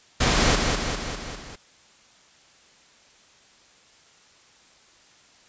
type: noise with echo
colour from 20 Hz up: pink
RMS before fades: -20 dBFS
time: 0.2-0.56 s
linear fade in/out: 10 ms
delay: 200 ms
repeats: 5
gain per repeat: -4 dB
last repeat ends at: 1.56 s
effects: white hiss -55 dBFS RMS until 5.48 s + resampled to 16000 Hz